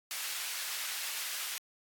pink high-pass noise, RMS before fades -38 dBFS, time 0.11-1.58 s, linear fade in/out 0 ms, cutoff 1900 Hz, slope 12 dB/octave, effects AAC 64 kbps

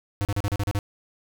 square tone bursts, 101.4 Hz, G#2, 41 cents flat, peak -23 dBFS, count 8, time 0.21-0.789 s, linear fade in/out 0 ms, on 40 ms, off 37 ms, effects none

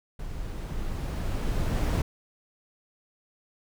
brown noise with level ramp, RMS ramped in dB -37 to -23 dBFS, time 0.19-2.02 s, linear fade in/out 5 ms, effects none

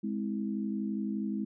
sine chord, Ab augmented, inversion none, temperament just, 207.7 / 259.6 / 324.5 Hz, Ab3 / C4 / E4, 0 / -13 / -27 cents, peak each -32 / -38 / -38 dBFS, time 0.03-1.45 s, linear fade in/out 10 ms, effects none

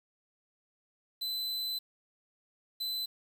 45% pulse tone bursts at uneven times, 4025 Hz, B7, 32 cents sharp, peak -32 dBFS, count 2, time 1.21-1.79 / 2.8-3.06 s, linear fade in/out 10 ms, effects 10-bit

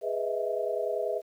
sine chord, E major seventh, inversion first, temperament equal with one note detuned, 415.3 / 493.9 / 629.1 / 659.3 Hz, G#4 / B4 / D#5 / E5, 0 / 0 / +19 / 0 cents, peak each -33 dBFS, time 0.01-1.22 s, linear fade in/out 50 ms, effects 10-bit

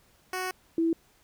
10% pulse / sine tone pair in turn, 370 / 329.6 Hz, F#4 / E4, 0 / 0 cents, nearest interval major second, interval 200 cents, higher first, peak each -22 dBFS, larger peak neither, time 0.33-0.51 / 0.78-0.93 s, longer first, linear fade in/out 2 ms, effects pink hiss -63 dBFS RMS until 1.23 s

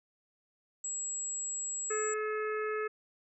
sine tone, 7650 Hz, A#8, 44 cents sharp, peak -34 dBFS, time 0.84-2.14 s, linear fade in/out 5 ms
harmonic tone, 429.1 Hz, A4, 43 cents flat, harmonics 1 / 3 / 4 / 5 / 6, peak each -33 / -38 / -41 / -46 / -49 dBFS, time 1.9-2.88 s, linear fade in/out 10 ms
effects none

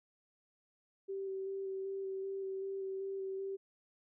sine tone with vibrato, 386.9 Hz, G4, 23 cents flat, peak -37 dBFS, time 1.08-3.57 s, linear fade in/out 20 ms, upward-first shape square, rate 2.6 Hz, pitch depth 12 cents each way, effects none

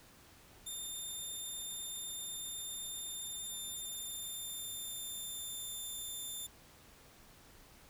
10% pulse tone with pitch glide, 3608 to 3567 Hz, A7 to A7, +43 to +23 cents, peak -34 dBFS, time 0.66-6.47 s, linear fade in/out 10 ms, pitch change -20 cents, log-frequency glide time 3.09-5.83 s, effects pink hiss -60 dBFS RMS until 7.89 s

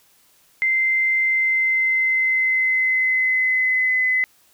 sine tone with pitch glide, 2080 to 2024 Hz, C7 to B6, -11 to +42 cents, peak -16 dBFS, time 0.62-4.24 s, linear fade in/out 0 ms, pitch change -47 cents, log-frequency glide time 1.22-4.04 s, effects white hiss -57 dBFS RMS until 4.53 s

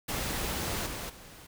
pink noise with level steps, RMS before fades -33 / -38 / -50 dBFS, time 0.08-1.47 s, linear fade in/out 10 ms, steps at 0.86 / 1.09 s, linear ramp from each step 10 ms, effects none

